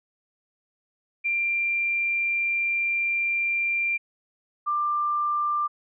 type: tone pair in turn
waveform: sine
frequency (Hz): 2375 / 1187.5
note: D7 / D6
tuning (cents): +19 / +19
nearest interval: octave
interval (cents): 1200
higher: first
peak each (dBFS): -22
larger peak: neither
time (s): 1.24-3.98 / 4.66-5.68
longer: first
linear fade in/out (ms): 20
effects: none